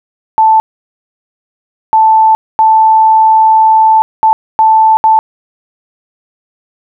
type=tone bursts at uneven times; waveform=sine; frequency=880 Hz; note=A5; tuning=in tune; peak=-3 dBFS; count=6; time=0.38-0.6 / 1.93-2.35 / 2.59-4.02 / 4.23-4.33 / 4.59-4.97 / 5.04-5.19 s; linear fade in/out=0 ms; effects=none